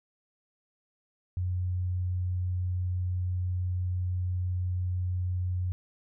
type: tone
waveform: sine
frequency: 90.6 Hz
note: F#2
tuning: 36 cents flat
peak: -27 dBFS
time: 1.37-5.72 s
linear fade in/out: 0 ms
effects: none